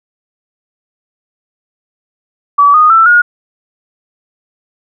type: tone with pitch steps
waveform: sine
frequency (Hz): 1146 / 1235.4 / 1331.7 / 1435.6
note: D6 / D#6 / E6 / F6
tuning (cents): -43 / -13 / +17 / +47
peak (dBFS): -3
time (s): 2.58-3.22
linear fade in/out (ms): 10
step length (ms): 160
effects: none